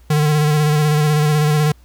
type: tone with vibrato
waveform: square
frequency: 150.7 Hz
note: D3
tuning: 45 cents sharp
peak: -13 dBFS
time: 0.1-1.72 s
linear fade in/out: 5 ms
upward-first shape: square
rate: 16 Hz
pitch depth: 26 cents each way
effects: added 60 Hz sine -44 dBFS peak until 1.84 s + pink hiss -56 dBFS RMS until 1.84 s